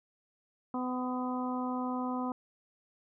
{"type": "harmonic tone with a mistuned harmonic", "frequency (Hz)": 252.3, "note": "B3", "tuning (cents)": 37, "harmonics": [1, 2, 3, 4, 5], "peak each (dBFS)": [-33, -42, -40, -39, -43], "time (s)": [0.74, 2.32], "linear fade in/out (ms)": 2, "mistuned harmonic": 5, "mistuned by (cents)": -17, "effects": []}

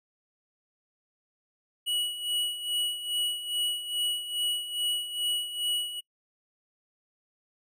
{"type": "tone with tremolo", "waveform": "square", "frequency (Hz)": 2927, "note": "F#7", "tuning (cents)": -19, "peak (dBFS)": -26, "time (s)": [1.86, 6.01], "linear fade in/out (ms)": 20, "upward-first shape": "sine", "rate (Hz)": 2.4, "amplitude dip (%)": 70, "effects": ["noise-tail reverb RT60 0.1 s tail -25 dB re dry"]}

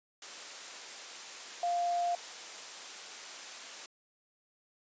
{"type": "tone in noise", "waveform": "sine", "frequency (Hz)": 698.5, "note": "F5", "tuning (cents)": 0, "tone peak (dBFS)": -28, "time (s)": [1.63, 2.15], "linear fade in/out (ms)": 2, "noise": "white", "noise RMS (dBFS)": -44, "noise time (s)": [0.22, 3.86], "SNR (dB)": 13, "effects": ["high-pass 400 Hz 12 dB/octave", "resampled to 16000 Hz"]}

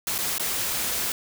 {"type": "noise with dropouts", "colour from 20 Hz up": "white", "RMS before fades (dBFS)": -27, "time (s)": [0.07, 1.12], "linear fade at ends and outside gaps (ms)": 1, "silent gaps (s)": [[0.181, 0.187], [0.381, 0.397]], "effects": []}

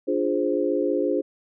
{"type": "chord", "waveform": "sine", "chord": "D half-diminished seventh", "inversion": "none", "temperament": "equal", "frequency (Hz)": [293.7, 349.2, 415.3, 523.3], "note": ["D4", "F4", "Ab4", "C5"], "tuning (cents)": [0, 0, 0, 0], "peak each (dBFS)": -26, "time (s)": [0.07, 1.22], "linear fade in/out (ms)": 20, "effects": []}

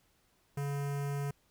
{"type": "tone with notch filter", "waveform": "square", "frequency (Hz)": 141.7, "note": "C#3", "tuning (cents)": 38, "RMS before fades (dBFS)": -35, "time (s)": [0.57, 1.31], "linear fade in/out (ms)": 5, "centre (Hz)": 3800, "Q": 1.1, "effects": ["pink hiss -71 dBFS RMS until 1.5 s"]}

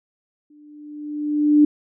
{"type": "tone with exponential growth", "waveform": "sine", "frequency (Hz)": 297.2, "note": "D4", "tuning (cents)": 21, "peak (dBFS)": -8, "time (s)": [0.5, 1.65], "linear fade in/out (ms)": 5, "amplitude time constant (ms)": 250, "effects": []}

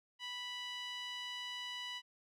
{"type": "tone with band-pass filter", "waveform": "sawtooth", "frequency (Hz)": 986, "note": "B5", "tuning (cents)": -3, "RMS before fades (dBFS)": -44, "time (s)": [0.19, 2.02], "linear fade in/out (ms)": 50, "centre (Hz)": 3000, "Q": 2.4, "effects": []}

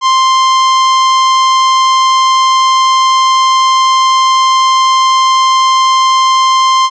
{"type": "tone", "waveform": "45% pulse", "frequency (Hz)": 1048, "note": "C6", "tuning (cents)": 2, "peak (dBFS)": -6, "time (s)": [0.01, 6.9], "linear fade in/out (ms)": 50, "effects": ["resampled to 16000 Hz"]}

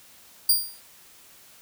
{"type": "tone with exponential decay", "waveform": "5% pulse", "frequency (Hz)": 4783, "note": "D8", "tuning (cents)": 31, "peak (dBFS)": -7, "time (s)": [0.49, 0.81], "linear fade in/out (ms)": 5, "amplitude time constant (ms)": 69, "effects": ["white hiss -52 dBFS RMS until 1.61 s"]}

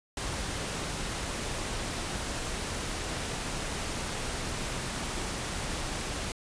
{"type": "noise", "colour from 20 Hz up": "pink", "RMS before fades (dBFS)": -34, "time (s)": [0.17, 6.32], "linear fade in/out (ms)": 2, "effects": ["resampled to 22050 Hz"]}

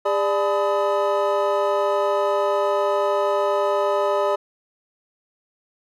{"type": "tone cluster", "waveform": "triangle", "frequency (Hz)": [404.9, 592, 856, 1004, 1263], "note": ["G#4", "D5", "A5", "B5", "D#6"], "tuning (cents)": [-44, 14, -48, 28, 26], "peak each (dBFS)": [-22, -19, -27, -25, -26], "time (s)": [0.05, 4.36], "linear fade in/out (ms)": 10, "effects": []}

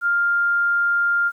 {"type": "tone", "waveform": "sine", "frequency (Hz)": 1400, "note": "F6", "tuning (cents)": 4, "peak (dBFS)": -16, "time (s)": [0.01, 1.32], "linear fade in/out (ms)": 50, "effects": ["9-bit"]}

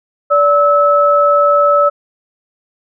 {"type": "tone pair together", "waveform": "sine", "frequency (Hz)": [579.5, 1301], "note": ["D5", "E6"], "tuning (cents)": [-23, -23], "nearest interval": "octave + major second", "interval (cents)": 1400, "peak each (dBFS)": -10, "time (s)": [0.3, 1.9], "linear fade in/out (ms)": 20, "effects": []}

